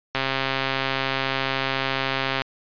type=click train; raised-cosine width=0.3 ms; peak=-7 dBFS; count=305; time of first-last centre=0.15-2.419 s; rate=134 Hz; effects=resampled to 11025 Hz